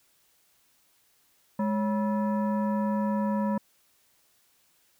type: tone with frequency modulation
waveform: sine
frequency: 208.4 Hz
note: G#3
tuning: 6 cents sharp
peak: -24 dBFS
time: 1.59-3.58 s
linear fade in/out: 5 ms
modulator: 762 Hz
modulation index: 0.76
effects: white hiss -66 dBFS RMS until 4.99 s